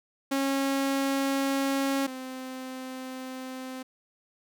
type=tone pair in turn; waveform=sawtooth; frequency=273.3 / 259.1 Hz; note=C#4 / C4; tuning=-24 / -17 cents; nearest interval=minor second; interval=93 cents; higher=first; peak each=-21 / -32 dBFS; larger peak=first; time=0.31-2.07 / 2.07-3.83 s; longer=neither; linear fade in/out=10 ms; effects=none